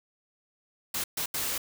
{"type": "noise bursts at uneven times", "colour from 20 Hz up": "white", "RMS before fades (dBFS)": -31, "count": 3, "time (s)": [[0.94, 1.04], [1.17, 1.26], [1.34, 1.58]], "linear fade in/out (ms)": 5, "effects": []}